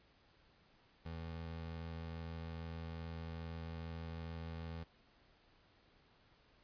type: tone with vibrato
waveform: 25% pulse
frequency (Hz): 82.41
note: E2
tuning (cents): 0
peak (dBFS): -40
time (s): 1.05-4.84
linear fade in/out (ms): 10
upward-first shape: triangle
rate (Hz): 20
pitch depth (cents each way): 19
effects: pink hiss -69 dBFS RMS until 6.63 s + resampled to 11025 Hz